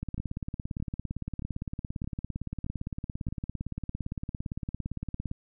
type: two click trains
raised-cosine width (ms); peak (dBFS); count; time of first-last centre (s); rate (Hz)
5; -23 / -21; 6 / 94; 0.18-3.286 / 0.03-5.314; 1.61 / 17.6
effects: none